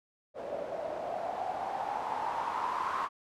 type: noise with low-pass filter sweep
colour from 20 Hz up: blue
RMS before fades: -35 dBFS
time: 0.34-3.09 s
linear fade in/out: 50 ms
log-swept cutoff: 560 to 1100 Hz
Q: 7.2
effects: none